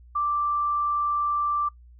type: tone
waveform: sine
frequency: 1174.7 Hz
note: D6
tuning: in tune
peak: -22 dBFS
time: 0.15-1.69 s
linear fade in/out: 10 ms
effects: noise-tail reverb RT60 0.1 s tail -20 dB re dry + added 60 Hz sine -47 dBFS peak until 1.99 s